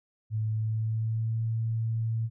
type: tone with pitch glide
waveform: sine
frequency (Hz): 109.1 to 112.95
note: A2 to A2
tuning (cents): -14 to +46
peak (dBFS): -26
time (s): 0.3-2.3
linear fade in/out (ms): 50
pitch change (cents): +60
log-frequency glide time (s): 0.5-1.41
effects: none